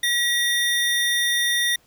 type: tone pair together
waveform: square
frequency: 1922 / 3628 Hz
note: B6 / A#7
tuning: -48 / -48 cents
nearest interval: major seventh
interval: 1100 cents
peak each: -22 / -23 dBFS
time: 0.03-1.76 s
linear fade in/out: 5 ms
effects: pink hiss -59 dBFS RMS until 1.86 s